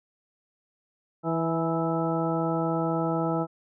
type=harmonic tone with a mistuned harmonic; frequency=164 Hz; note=E3; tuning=9 cents flat; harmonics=1 / 2 / 3 / 4 / 5 / 6 / 8; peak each=-29 / -29 / -32 / -32 / -33 / -40 / -34 dBFS; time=1.23-3.47 s; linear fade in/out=50 ms; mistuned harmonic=5; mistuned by=+21 cents; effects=none